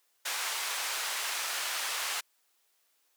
pink band-pass noise, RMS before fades -34 dBFS, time 0.25-2.21 s, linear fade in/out 10 ms, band 1100 to 12000 Hz, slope 12 dB/octave, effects white hiss -72 dBFS RMS until 3.16 s + high-pass 400 Hz 12 dB/octave

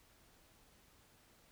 silence, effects pink hiss -67 dBFS RMS until 1.51 s

